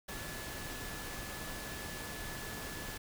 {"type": "tone in noise", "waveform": "sine", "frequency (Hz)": 1721, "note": "A6", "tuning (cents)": -39, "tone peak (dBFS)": -49, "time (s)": [0.08, 2.98], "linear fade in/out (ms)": 10, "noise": "pink", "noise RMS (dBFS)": -43, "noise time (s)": [0.08, 2.98], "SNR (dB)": -9, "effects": []}